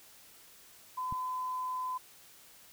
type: tone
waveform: sine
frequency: 1015 Hz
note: B5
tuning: 47 cents sharp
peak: -33 dBFS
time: 0.97-1.98 s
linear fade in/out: 10 ms
type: click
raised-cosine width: 5 ms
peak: -29 dBFS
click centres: 1.125 s
effects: white hiss -57 dBFS RMS until 2.72 s